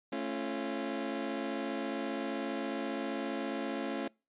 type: chord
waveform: 25% pulse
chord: A augmented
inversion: none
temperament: just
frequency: 220 / 275 / 343.8 Hz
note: A3 / C#4 / E#4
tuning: 0 / -14 / -27 cents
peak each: -36 / -33 / -36 dBFS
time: 0.12-4.08 s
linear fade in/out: 5 ms
effects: noise-tail reverb RT60 0.3 s tail -26 dB re dry + resampled to 8000 Hz